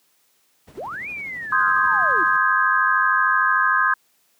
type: noise with tremolo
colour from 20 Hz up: brown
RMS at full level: -36 dBFS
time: 0.67-2.37 s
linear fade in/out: 10 ms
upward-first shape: sine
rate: 12 Hz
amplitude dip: 50%
type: linear two-way sweep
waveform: sine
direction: up then down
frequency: 291.7 to 2489 to 293.6 Hz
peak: -28 dBFS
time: 0.77-2.24 s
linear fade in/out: 10 ms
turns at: 1.09 s
type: chord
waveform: sine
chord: Ab major seventh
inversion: first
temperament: equal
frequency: 1046.5 / 1244.5 / 1568 / 1661.2 Hz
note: C6 / Eb6 / G6 / Ab6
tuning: 0 / 0 / 0 / 0 cents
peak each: -21 dBFS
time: 1.52-3.94 s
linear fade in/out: 5 ms
effects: white hiss -63 dBFS RMS until 4.39 s + high-pass 150 Hz 12 dB/octave